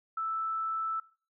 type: tone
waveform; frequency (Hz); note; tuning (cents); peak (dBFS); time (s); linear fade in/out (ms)
sine; 1318.5; E6; 0; -30; 0.17-1; 5
effects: noise-tail reverb RT60 0.4 s tail -21 dB re dry